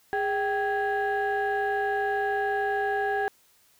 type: tone cluster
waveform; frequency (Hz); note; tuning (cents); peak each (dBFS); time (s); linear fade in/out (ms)
sine; 411 / 779 / 1654; G#4 / G5 / G#6; -18 / -11 / -8; -27 / -26 / -29; 0.13-3.28; 0
effects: tanh soft clip ceiling -19 dBFS + white hiss -62 dBFS RMS until 3.79 s